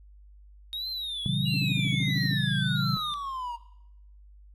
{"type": "tone with vibrato", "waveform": "triangle", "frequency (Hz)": 3729, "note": "A#7", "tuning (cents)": 0, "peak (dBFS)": -30, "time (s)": [0.73, 3.14], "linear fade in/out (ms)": 0, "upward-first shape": "triangle", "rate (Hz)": 1.5, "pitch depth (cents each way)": 190}
{"type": "chord", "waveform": "sine", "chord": "A# diminished seventh", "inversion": "none", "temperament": "equal with one note detuned", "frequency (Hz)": [116.54, 138.59, 164.81, 192.74], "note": ["A#2", "C#3", "E3", "G3"], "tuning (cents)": [0, 0, 0, -29], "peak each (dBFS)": [-34, -28, -32, -32], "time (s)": [1.26, 2.97], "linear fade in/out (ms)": 0}
{"type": "exponential sweep", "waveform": "triangle", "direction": "down", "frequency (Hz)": [2866, 932.3], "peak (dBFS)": -30, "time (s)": [1.45, 3.57], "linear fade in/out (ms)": 20}
{"type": "tone bursts", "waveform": "sine", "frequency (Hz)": 269, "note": "C4", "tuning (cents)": 48, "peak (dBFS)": -32, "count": 11, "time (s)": [1.54, 2.336], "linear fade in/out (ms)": 0, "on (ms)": 26, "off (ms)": 51}
{"effects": ["noise-tail reverb RT60 0.8 s tail -17 dB re dry", "added 50 Hz sine -49 dBFS peak until 4.54 s"]}